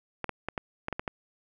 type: clicks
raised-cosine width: 0.5 ms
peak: -16 dBFS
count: 8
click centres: 0.243 / 0.293 / 0.486 / 0.578 / 0.884 / 0.927 / 0.995 / 1.078 s
effects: none